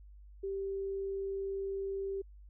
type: tone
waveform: sine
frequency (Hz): 390.9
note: G4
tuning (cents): -5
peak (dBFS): -34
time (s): 0.43-2.22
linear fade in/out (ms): 10
effects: added 50 Hz sine -51 dBFS peak until 2.49 s